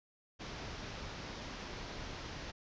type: low-pass noise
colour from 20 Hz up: pink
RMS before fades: -45 dBFS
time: 0.39-2.52 s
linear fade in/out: 20 ms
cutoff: 6100 Hz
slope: 48 dB/octave
effects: resampled to 16000 Hz